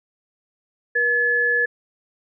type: tone pair together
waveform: sine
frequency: 479.6 / 1714 Hz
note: A#4 / A6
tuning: +49 / -46 cents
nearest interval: octave + minor seventh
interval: 2205 cents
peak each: -25 / -17 dBFS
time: 0.95-1.66 s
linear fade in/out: 10 ms
effects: none